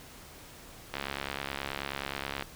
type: click train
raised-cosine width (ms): 0.3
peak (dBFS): -17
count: 104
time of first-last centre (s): 0.94-2.424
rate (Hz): 69.4
effects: pink hiss -50 dBFS RMS until 2.55 s